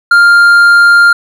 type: tone with hard clipping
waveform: triangle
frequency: 1400 Hz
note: F6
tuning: 4 cents sharp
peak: -3 dBFS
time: 0.11-1.13 s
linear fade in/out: 5 ms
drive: 7 dB
effects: none